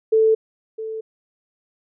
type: tone with echo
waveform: sine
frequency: 441.3 Hz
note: A4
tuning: 5 cents sharp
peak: -12 dBFS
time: 0.12-0.35 s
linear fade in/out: 10 ms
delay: 660 ms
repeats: 1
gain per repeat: -14 dB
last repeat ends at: 1.01 s
effects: none